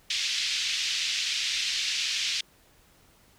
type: band-pass noise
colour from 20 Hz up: pink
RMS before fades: -29 dBFS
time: 0.1-2.41 s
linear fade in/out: 5 ms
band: 2500 to 5700 Hz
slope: 24 dB/octave
effects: pink hiss -60 dBFS RMS until 3.38 s